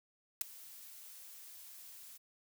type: noise with ADSR envelope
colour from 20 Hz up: blue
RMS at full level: -29 dBFS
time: 0.41-2.18 s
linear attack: 4 ms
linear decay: 8 ms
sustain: -24 dB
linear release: 17 ms
effects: none